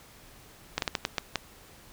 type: slowing click train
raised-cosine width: 0.2 ms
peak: -9 dBFS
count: 7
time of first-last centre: 0.78-1.357 s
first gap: 42 ms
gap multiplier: 1.33
effects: pink hiss -53 dBFS RMS until 1.92 s

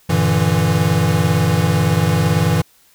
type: chord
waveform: square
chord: E half-diminished seventh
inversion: first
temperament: equal with one note detuned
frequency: 95.93 / 116.54 / 146.83 / 164.81 Hz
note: G2 / Bb2 / D3 / E3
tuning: -37 / 0 / 0 / 0 cents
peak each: -20 / -21 / -21 / -17 dBFS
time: 0.09-2.62 s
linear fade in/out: 10 ms
effects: white hiss -53 dBFS RMS until 2.94 s

